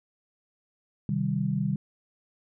sine chord, C minor, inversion none, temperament equal, 130.81 / 155.56 / 196 Hz, C3 / Eb3 / G3, 0 / 0 / 0 cents, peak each -30 / -29 / -28 dBFS, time 1.09-1.76 s, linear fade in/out 2 ms, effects none

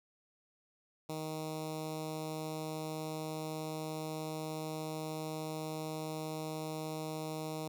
10% pulse tone with notch filter, 156.6 Hz, D#3, 11 cents sharp, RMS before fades -40 dBFS, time 1.09-7.68 s, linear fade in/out 5 ms, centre 1800 Hz, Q 0.92, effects none

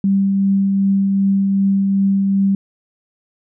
sine tone with tremolo, 196 Hz, G3, in tune, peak -11 dBFS, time 0.04-2.55 s, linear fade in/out 2 ms, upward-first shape triangle, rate 2.6 Hz, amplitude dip 25%, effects none

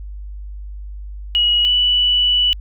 sine tone pair in turn, 2906 / 2960 Hz, F#7 / F#7, -32 / 0 cents, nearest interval unison, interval 32 cents, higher second, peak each -12 dBFS, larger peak neither, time 1.35-1.65 / 1.65-2.53 s, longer second, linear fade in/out 0 ms, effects added 50 Hz sine -28 dBFS peak until 2.6 s

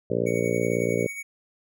harmonic tone, 58.27 Hz, A#1, in tune, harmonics 2 / 3 / 4 / 5 / 6 / 7 / 8 / 9 / 10, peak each -32 / -31 / -33 / -33 / -33 / -28 / -28 / -30 / -34 dBFS, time 0.1-1.07 s, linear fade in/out 5 ms
square tone with tremolo, 2239 Hz, C#7, 17 cents sharp, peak -32 dBFS, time 0.26-1.23 s, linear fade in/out 10 ms, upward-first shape sine, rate 11 Hz, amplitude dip 50%
effects none

